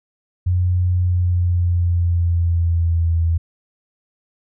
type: tone with pitch glide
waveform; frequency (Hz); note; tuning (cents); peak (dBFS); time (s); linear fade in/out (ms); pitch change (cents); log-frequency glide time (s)
sine; 90 to 83.01; F#2 to E2; -47 to +13; -14; 0.46-3.38; 10; -140; 0.93-3.17
effects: none